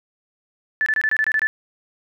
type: tone bursts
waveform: sine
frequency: 1747 Hz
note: A6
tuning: 13 cents flat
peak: -16 dBFS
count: 9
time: 0.81-1.47 s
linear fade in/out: 0 ms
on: 52 ms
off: 24 ms
effects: none